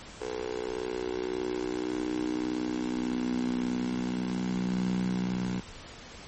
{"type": "tone with high-pass filter sweep", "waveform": "10% pulse", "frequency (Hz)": 61.74, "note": "B1", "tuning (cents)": 0, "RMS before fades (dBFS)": -31, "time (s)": [0.2, 5.61], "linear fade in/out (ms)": 20, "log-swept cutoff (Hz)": [460, 160], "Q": 5.4, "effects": ["pink hiss -46 dBFS RMS until 6.27 s", "MP3 32 kbps"]}